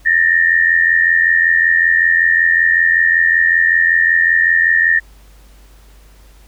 sine tone pair together, 1779.4 / 1864.7 Hz, A6 / A#6, +19 / 0 cents, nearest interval minor second, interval 81 cents, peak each -12 dBFS, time 0.05-5 s, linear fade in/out 20 ms, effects added 50 Hz sine -41 dBFS peak until 6.47 s + pink hiss -50 dBFS RMS until 6.47 s

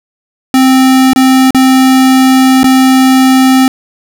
square tone with dropouts, 261.6 Hz, C4, in tune, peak -4 dBFS, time 0.54-3.68 s, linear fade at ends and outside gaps 1 ms, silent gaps 1.133-1.16 / 1.507-1.547 / 2.632-2.642 s, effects none

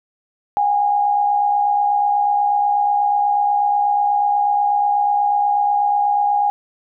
sine tone pair together, 751 / 819.2 Hz, F#5 / G#5, +26 / -24 cents, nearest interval major second, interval 150 cents, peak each -24 / -14 dBFS, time 0.57-6.5 s, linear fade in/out 0 ms, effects none

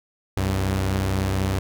sawtooth tone pair together, 65.41 / 96 Hz, C2 / G2, 0 / -36 cents, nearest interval perfect fifth, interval 664 cents, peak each -23 / -18 dBFS, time 0.37-1.59 s, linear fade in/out 0 ms, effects none

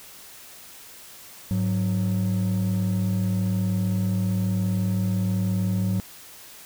triangle tone pair together, 103.92 / 185 Hz, G#2 / F#3, +2 / 0 cents, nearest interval minor seventh, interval 998 cents, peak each -21 dBFS, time 1.51-6 s, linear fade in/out 0 ms, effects tanh soft clip ceiling -15 dBFS + white hiss -45 dBFS RMS until 6.65 s

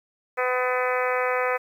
harmonic tone, 251.8 Hz, B3, 34 cents sharp, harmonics 2 / 3 / 4 / 5 / 6 / 7 / 8 / 9 / 10, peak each -25 / -31 / -31 / -29 / -33 / -33 / -32 / -35 / -37 dBFS, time 0.37-1.58 s, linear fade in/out 20 ms, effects 9-bit

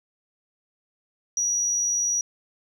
sine tone, 5800 Hz, F#8, 35 cents flat, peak -20 dBFS, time 1.37-2.21 s, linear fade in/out 2 ms, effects tanh soft clip ceiling -18 dBFS

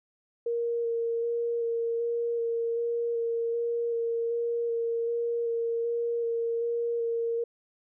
sine tone with vibrato, 466.2 Hz, A#4, in tune, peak -26 dBFS, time 0.46-7.44 s, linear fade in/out 5 ms, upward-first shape square, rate 1.3 Hz, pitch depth 11 cents each way, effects none

